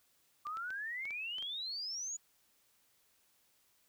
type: exponential sweep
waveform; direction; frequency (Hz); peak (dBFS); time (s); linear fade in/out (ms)
sine; up; 1167 to 6940; -38; 0.45-2.17; 10
type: clicks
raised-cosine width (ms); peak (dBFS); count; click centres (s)
0.2; -34; 7; 0.469 / 0.571 / 0.705 / 1.054 / 1.107 / 1.384 / 1.425
effects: white hiss -72 dBFS RMS until 3.88 s